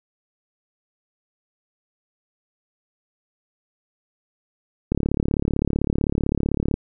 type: click train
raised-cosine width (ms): 3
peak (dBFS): -8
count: 66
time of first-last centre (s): 4.92-6.741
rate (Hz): 35.7
effects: none